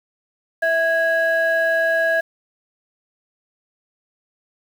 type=tone pair together; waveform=sine; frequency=656 / 1653 Hz; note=E5 / G#6; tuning=-9 / -9 cents; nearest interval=octave + major third; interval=1600 cents; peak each=-17 dBFS; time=0.62-2.21 s; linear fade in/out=10 ms; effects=tanh soft clip ceiling -11 dBFS + 7-bit